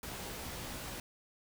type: noise with comb filter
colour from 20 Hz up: pink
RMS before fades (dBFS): -43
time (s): 0.03-1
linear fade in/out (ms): 2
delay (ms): 16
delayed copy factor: +0.6
effects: none